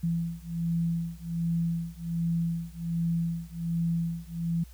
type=beating tone pair; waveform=sine; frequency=167.2 / 168.5 Hz; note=E3 / E3; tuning=+25 / +38 cents; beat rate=1.3 Hz; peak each=-30 / -30 dBFS; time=0.03-4.64 s; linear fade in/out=10 ms; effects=added 60 Hz sine -46 dBFS peak until 4.73 s + white hiss -59 dBFS RMS until 4.73 s